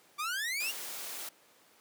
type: exponential sweep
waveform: sawtooth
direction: up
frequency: 1154 to 2900 Hz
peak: -29 dBFS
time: 0.18-0.72 s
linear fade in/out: 20 ms
type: noise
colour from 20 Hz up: white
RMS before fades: -41 dBFS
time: 0.6-1.29 s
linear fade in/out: 5 ms
effects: pink hiss -62 dBFS RMS until 1.8 s + high-pass 300 Hz 12 dB/octave